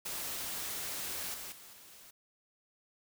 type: noise with level steps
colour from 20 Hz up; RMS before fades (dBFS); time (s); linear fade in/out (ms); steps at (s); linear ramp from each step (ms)
white; -39 / -44 / -53 / -55; 0.05-2.11; 10; 1.34 / 1.52 / 1.73; 2
effects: none